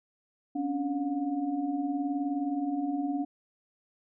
sine tone cluster, 266.8 / 286 / 717 Hz, C4 / D4 / F5, +34 / -46 / +45 cents, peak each -36 / -29 / -37 dBFS, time 0.55-3.25 s, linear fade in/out 10 ms, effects none

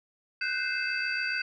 sine tone cluster, 1491 / 1558 / 2092 / 2614 / 4659 Hz, F#6 / G6 / C7 / E7 / D8, +13 / -11 / -1 / -15 / -15 cents, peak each -32 / -34 / -38 / -32 / -37 dBFS, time 0.41-1.42 s, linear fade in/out 5 ms, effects tanh soft clip ceiling -18 dBFS

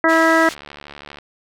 harmonic tone, 325.1 Hz, E4, 24 cents flat, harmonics 1 / 2 / 3 / 4 / 5 / 6, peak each -17 / -17 / -21 / -19 / -19 / -20 dBFS, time 0.04-0.49 s, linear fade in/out 2 ms
pink band-pass noise, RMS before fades -33 dBFS, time 0.08-0.55 s, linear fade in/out 20 ms, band 2300 to 7000 Hz, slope 12 dB/octave
click train, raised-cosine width 0.3 ms, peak -19 dBFS, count 50, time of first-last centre 0.51-1.186 s, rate 72.5 Hz
effects none

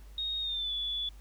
sine tone with pitch glide, 3730 to 3440 Hz, A#7 to A7, 0 to -40 cents, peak -31 dBFS, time 0.18-1.09 s, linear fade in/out 2 ms, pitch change -140 cents, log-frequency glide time 0.41-0.73 s, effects added 50 Hz sine -47 dBFS peak until 1.2 s + pink hiss -62 dBFS RMS until 1.2 s

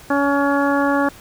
harmonic tone, 281.7 Hz, C#4, 28 cents sharp, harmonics 1 / 2 / 3 / 4 / 5 / 6, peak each -18 / -21 / -23 / -24 / -25 / -26 dBFS, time 0.1-1.09 s, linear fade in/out 5 ms, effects pink hiss -43 dBFS RMS until 1.2 s

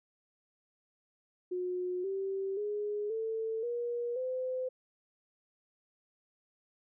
sine tone with pitch steps, 362 / 388 / 415.8 / 445.7 / 477.7 / 511.9 Hz, F#4 / G4 / G#4 / A4 / A#4 / C5, -38 / -18 / +2 / +22 / +42 / -38 cents, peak -32 dBFS, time 1.51-4.69 s, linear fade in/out 10 ms, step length 530 ms, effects none

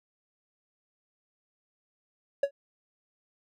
triangle tone with exponential decay, 560 Hz, C#5, 18 cents sharp, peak -16 dBFS, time 2.43-2.51 s, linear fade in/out 5 ms, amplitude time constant 16 ms, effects none

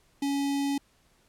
square tone with notch filter, 280 Hz, C#4, 18 cents sharp, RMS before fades -28 dBFS, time 0.22-0.78 s, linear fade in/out 5 ms, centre 1400 Hz, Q 1.3, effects pink hiss -65 dBFS RMS until 1.28 s + low-pass 12000 Hz 12 dB/octave

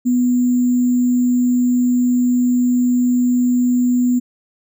sine tone with sample-and-hold, 246.9 Hz, B3, in tune, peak -12 dBFS, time 0.05-4.2 s, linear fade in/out 20 ms, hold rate 7350 Hz, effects none

